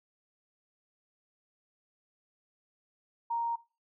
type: tone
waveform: sine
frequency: 932.3 Hz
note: A#5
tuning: in tune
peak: -29 dBFS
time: 3.3-3.56 s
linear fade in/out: 10 ms
effects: noise-tail reverb RT60 0.3 s tail -19 dB re dry